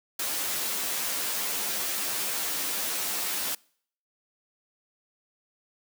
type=noise with comb filter; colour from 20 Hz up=white; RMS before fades=-30 dBFS; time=0.19-3.55 s; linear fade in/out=5 ms; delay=12 ms; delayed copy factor=-1; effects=noise-tail reverb RT60 0.6 s tail -26 dB re dry + high-pass 200 Hz 12 dB/octave